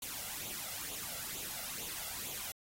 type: noise with flanger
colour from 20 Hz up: white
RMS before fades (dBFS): -42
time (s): 0.02-2.52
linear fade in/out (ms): 2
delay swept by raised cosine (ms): 0.28 to 1.48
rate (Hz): 2.2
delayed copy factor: +0.65
effects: AAC 48 kbps